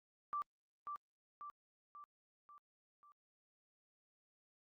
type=tone with echo; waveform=sine; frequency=1171 Hz; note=D6; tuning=5 cents flat; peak=-37 dBFS; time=0.33-0.42 s; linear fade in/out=0 ms; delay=540 ms; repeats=5; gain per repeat=-5 dB; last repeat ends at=3.12 s; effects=Opus 48 kbps